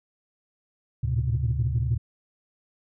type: tone cluster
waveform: sine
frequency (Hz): 73.6 / 110.9 / 117.6 / 129.9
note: D2 / A2 / A#2 / C3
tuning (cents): +4 / +14 / +16 / -12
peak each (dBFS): -27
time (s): 1.03-1.98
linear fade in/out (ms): 10
effects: tanh soft clip ceiling -15 dBFS